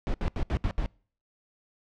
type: noise bursts at uneven times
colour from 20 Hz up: brown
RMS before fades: -27 dBFS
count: 6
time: 0.07-0.14 / 0.21-0.28 / 0.36-0.43 / 0.5-0.57 / 0.64-0.71 / 0.78-0.86 s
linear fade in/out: 0 ms
effects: noise-tail reverb RT60 0.5 s tail -26 dB re dry + low-pass 4000 Hz 12 dB/octave